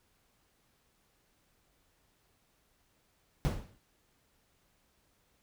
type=noise with exponential decay; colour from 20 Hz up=brown; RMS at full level=-27 dBFS; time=3.45-3.78 s; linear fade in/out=0 ms; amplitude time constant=71 ms; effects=pink hiss -72 dBFS RMS until 5.42 s